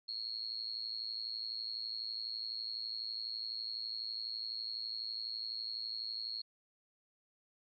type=tone with amplitude modulation; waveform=sine; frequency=4289 Hz; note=C8; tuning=42 cents sharp; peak=-34 dBFS; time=0.08-6.42 s; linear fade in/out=10 ms; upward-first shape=sine; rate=112 Hz; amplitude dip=100%; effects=none